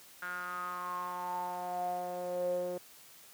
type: tone with band-pass filter sweep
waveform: sawtooth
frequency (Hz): 178.9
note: F3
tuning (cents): +42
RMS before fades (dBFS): -37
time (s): 0.22-2.78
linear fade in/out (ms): 5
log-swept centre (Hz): 1500 to 470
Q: 9.2
effects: white hiss -56 dBFS RMS until 3.33 s + high-pass 100 Hz 12 dB/octave